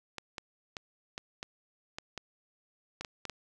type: clicks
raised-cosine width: 0.2 ms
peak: -21 dBFS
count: 11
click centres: 0.183 / 0.382 / 0.768 / 1.179 / 1.429 / 1.985 / 2.177 / 3.01 / 3.048 / 3.253 / 3.297 s
effects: none